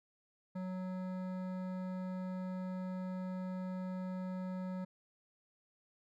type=tone with hard clipping; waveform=sine; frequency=185 Hz; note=F#3; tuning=in tune; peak=-40 dBFS; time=0.55-4.85 s; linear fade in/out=10 ms; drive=14 dB; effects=none